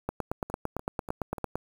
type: two click trains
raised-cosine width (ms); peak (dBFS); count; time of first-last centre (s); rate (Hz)
1; -24 / -15; 4 / 14; 0.5-1.382 / 0.09-1.556; 3.4 / 8.87
effects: 7-bit